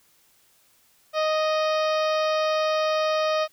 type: harmonic tone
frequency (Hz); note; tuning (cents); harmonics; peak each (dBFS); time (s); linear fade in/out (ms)
622.3; D#5; 0; 1 / 2 / 3 / 4 / 5 / 6 / 7 / 8 / 9; -22 / -27 / -36 / -35 / -38 / -38 / -41 / -40 / -42; 1.13-3.48; 50
effects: white hiss -61 dBFS RMS until 3.52 s